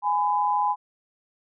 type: tone pair together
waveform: sine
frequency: 830.6 / 1003.9 Hz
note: G#5 / B5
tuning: 0 / +28 cents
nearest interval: minor third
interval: 328 cents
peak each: -23 dBFS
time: 0.02-0.76 s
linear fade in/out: 50 ms
effects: none